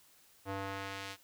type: tone with band-pass filter sweep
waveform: square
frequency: 97.8 Hz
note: G2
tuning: 4 cents flat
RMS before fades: -41 dBFS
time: 0.45-1.17 s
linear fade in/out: 50 ms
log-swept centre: 760 to 3800 Hz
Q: 0.7
effects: white hiss -64 dBFS RMS until 1.23 s